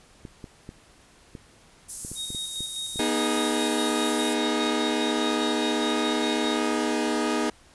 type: clicks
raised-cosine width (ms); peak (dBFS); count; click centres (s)
3; -25; 11; 0.252 / 0.442 / 0.691 / 1.352 / 2.049 / 2.116 / 2.304 / 2.348 / 2.606 / 2.959 / 2.993
type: high-pass noise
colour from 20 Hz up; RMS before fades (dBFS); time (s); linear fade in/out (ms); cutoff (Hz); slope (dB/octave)
pink; -34; 1.88-4.35; 20; 7500; 24
type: tone with tremolo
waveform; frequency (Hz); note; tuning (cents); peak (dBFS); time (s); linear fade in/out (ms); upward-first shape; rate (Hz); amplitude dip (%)
sine; 3750; A#7; +10; -30; 2.15-6.61; 50; square; 4.9; 45
type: chord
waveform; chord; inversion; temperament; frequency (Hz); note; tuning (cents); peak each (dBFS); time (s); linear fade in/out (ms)
sawtooth; G# minor; first; equal with one note detuned; 241.9 / 311.1 / 415.3; B3 / D#4 / G#4; -36 / 0 / 0; -24 / -23 / -25; 2.99-7.5; 5
effects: pink hiss -55 dBFS RMS until 7.74 s + resampled to 24000 Hz